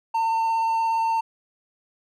triangle tone with vibrato, 904 Hz, A5, 47 cents sharp, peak -18 dBFS, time 0.14-1.21 s, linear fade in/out 10 ms, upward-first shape sine, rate 17 Hz, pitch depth 12 cents each way, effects none

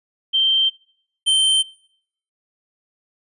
sine / square tone pair in turn, 3136 / 3113 Hz, G7 / G7, 0 / -13 cents, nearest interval unison, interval 13 cents, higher first, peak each -14 dBFS, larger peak neither, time 0.33-0.7 / 1.26-1.63 s, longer neither, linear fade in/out 20 ms, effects noise-tail reverb RT60 0.7 s tail -25 dB re dry + resampled to 24000 Hz

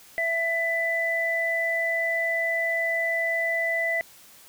sine tone pair together, 665 / 1992.7 Hz, E5 / B6, +15 / +15 cents, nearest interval octave + perfect fifth, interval 1900 cents, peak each -28 / -24 dBFS, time 0.18-4.01 s, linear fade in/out 0 ms, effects white hiss -51 dBFS RMS until 4.48 s

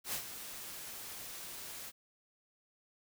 white noise with ADSR envelope, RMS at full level -36 dBFS, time 0.04-1.92 s, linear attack 91 ms, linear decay 86 ms, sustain -10 dB, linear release 37 ms, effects none

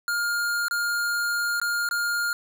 square tone with dropouts, 1412 Hz, F6, 19 cents sharp, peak -24 dBFS, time 0.08-2.33 s, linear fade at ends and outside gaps 1 ms, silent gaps 0.683-0.71 / 1.6-1.615 / 1.889-1.911 s, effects none

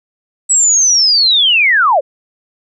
sine linear sweep, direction down, 7902 to 493.9 Hz, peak -7 dBFS, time 0.49-2.01 s, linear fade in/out 20 ms, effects none

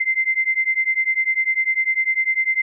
sine beating tone pair, 2075 / 2085 Hz, C7 / C7, -15 / -7 cents, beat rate 10 Hz, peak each -20 / -20 dBFS, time 0-2.62 s, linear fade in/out 10 ms, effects none

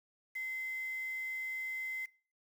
sine tone with quantisation, 2058 Hz, C7, 29 cents flat, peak -36 dBFS, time 0.35-2.06 s, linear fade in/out 10 ms, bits 9, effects noise-tail reverb RT60 0.4 s tail -21 dB re dry

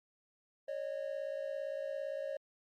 triangle tone pair together, 552 / 609.6 Hz, C#5 / D#5, -7 / -36 cents, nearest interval major second, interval 171 cents, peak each -37 / -39 dBFS, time 0.68-2.37 s, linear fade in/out 5 ms, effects Opus 48 kbps

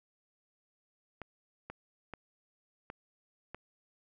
clicks, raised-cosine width 0.5 ms, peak -27 dBFS, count 5, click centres 1.217 / 1.7 / 2.137 / 2.901 / 3.546 s, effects none

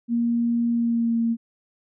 sine tone with pitch glide, 235.1 to 230.5 Hz, A#3 to A#3, +15 to -19 cents, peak -19 dBFS, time 0.08-1.37 s, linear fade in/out 50 ms, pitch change -34 cents, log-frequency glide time 0.71-1.18 s, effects none

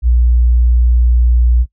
sine tone, 59.9 Hz, A#1, 48 cents sharp, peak -7 dBFS, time 0.02-1.66 s, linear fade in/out 50 ms, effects noise-tail reverb RT60 0.1 s tail -19 dB re dry

